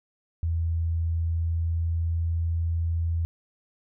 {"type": "tone with pitch glide", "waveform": "sine", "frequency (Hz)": [82.8, 83.33], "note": ["E2", "E2"], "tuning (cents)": [8, 19], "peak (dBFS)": -23, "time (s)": [0.43, 3.25], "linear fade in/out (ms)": 0, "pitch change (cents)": 11, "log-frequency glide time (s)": [1.03, 2.33], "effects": []}